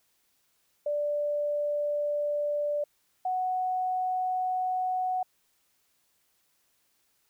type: tone pair in turn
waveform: sine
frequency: 587.3 / 739.8 Hz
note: D5 / F#5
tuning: 0 / 0 cents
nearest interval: major third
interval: 400 cents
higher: second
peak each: -26 dBFS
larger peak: neither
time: 0.86-2.84 / 3.25-5.23 s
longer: neither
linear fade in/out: 5 ms
effects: white hiss -71 dBFS RMS until 7.29 s